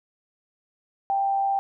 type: tone with amplitude modulation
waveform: sine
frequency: 787 Hz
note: G5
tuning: 7 cents sharp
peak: -19 dBFS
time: 1.1-1.59 s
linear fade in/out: 0 ms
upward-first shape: sine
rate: 118 Hz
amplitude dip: 35%
effects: none